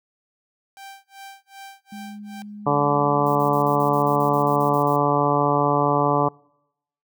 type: tone with tremolo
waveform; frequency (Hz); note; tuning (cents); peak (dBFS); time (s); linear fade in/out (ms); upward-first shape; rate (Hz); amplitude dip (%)
sawtooth; 784; G5; 0; -33; 0.77-2.42; 0; sine; 2.6; 100
type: tone with pitch glide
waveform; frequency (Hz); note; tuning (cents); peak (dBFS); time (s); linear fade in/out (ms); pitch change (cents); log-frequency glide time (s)
sine; 207.7 to 214.3; G#3 to A3; 0 to -45; -34; 1.92-4.76; 5; +55; 2.54-4.5
type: harmonic tone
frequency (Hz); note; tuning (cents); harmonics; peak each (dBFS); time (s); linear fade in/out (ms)
144.6; D3; -27; 1 / 2 / 3 / 4 / 5 / 6 / 7 / 8; -25 / -25 / -25 / -25 / -25 / -25 / -25 / -25; 2.66-6.29; 10
type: noise bursts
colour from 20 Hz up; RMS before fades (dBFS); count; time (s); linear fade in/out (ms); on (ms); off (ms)
violet; -43; 13; 3.26-4.963; 5; 95; 39
effects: noise-tail reverb RT60 0.8 s tail -26 dB re dry